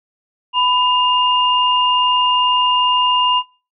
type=tone pair together; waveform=sine; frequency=996.7 / 2819 Hz; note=B5 / F7; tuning=+16 / +16 cents; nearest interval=octave + tritone; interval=1800 cents; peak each=-15 dBFS; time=0.53-3.43 s; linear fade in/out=50 ms; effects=noise-tail reverb RT60 0.3 s tail -19 dB re dry